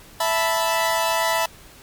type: chord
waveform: sawtooth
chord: E suspended fourth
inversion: none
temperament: equal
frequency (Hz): 659.3 / 880 / 987.8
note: E5 / A5 / B5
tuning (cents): 0 / 0 / 0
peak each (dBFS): -19 / -21 / -19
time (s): 0.2-1.46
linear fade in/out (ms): 5
effects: pink hiss -46 dBFS RMS until 1.82 s + MP3 96 kbps